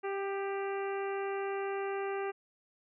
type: harmonic tone with a mistuned harmonic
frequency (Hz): 393.5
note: G4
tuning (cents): +7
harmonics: 1 / 2 / 3 / 4 / 5 / 6 / 7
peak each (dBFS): -34 / -40 / -44 / -46 / -48 / -50 / -51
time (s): 0.03-2.32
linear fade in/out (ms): 20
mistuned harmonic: 3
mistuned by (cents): +19
effects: none